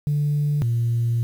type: tone pair in turn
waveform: sine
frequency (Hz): 146.83 / 117.32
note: D3 / A#2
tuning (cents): 0 / +12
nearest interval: major third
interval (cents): 388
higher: first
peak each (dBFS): -17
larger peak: neither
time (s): 0.07-0.62 / 0.62-1.23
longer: second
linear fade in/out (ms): 0
effects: tanh soft clip ceiling -15 dBFS + 8-bit